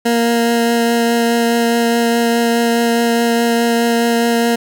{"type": "tone with vibrato", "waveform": "20% pulse", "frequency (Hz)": 233.7, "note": "A#3", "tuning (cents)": 5, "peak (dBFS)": -7, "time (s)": [0.05, 4.56], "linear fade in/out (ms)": 10, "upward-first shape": "triangle", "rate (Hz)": 4.8, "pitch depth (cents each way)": 11, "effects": []}